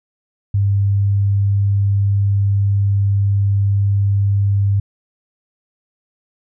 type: tone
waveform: sine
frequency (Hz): 99.9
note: G2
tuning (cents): +33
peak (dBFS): -12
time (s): 0.54-4.8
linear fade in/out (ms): 5
effects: none